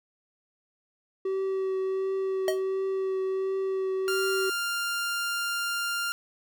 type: tone with vibrato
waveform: triangle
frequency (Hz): 382.2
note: G4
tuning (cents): -44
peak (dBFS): -24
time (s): 1.25-4.5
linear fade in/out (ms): 5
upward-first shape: triangle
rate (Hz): 1.4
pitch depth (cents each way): 14
type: tone with exponential decay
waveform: square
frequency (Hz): 631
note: D#5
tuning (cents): +24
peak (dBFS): -22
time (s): 2.48-2.63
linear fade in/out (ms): 1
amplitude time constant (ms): 31
type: tone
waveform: sawtooth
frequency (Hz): 1396.9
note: F6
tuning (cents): 0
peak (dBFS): -24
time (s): 4.08-6.12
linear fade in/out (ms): 0
effects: none